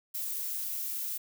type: noise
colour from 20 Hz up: violet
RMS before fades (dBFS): -35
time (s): 0.14-1.18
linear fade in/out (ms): 10
effects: none